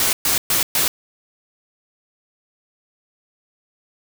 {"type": "noise bursts", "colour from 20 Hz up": "white", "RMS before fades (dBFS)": -18, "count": 4, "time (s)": [0, 0.88], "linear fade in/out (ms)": 2, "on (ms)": 130, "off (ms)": 120, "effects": []}